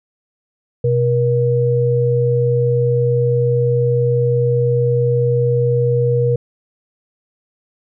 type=tone pair together; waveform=sine; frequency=126.06 / 477.1 Hz; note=B2 / A#4; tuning=+36 / +40 cents; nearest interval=octave + major seventh; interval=2304 cents; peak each=-15 dBFS; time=0.84-6.36 s; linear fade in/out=5 ms; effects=none